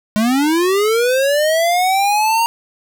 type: linear sweep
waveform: square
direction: up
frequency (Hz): 206.4 to 933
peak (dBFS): -13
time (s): 0.16-2.46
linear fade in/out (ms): 0
effects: 7-bit